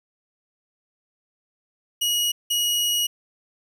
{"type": "tone bursts at uneven times", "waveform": "sawtooth", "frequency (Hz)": 2901, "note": "F#7", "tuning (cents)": -35, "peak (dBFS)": -17, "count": 2, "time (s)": [[2.01, 2.32], [2.5, 3.07]], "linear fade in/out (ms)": 10, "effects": []}